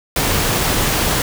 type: noise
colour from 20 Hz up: pink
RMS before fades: -17 dBFS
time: 0.16-1.22 s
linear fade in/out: 2 ms
effects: none